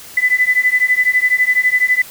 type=beating tone pair; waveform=sine; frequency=1995 / 2007 Hz; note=B6 / B6; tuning=+17 / +27 cents; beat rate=12 Hz; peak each=-14 dBFS; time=0.17-2.02 s; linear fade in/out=5 ms; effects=white hiss -36 dBFS RMS until 2.1 s